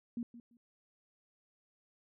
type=tone with echo; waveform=sine; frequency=236.6 Hz; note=A#3; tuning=26 cents sharp; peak=-35 dBFS; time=0.17-0.23 s; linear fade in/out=2 ms; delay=170 ms; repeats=2; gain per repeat=-14 dB; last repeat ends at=0.57 s; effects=none